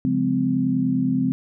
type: tone cluster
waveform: sine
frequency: 137.9 / 176.7 / 207.5 / 257.6 Hz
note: C#3 / F3 / G#3 / C4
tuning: -9 / +21 / -1 / -27 cents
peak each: -27 / -26 / -27 / -20 dBFS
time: 0.05-1.32 s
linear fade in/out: 0 ms
effects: none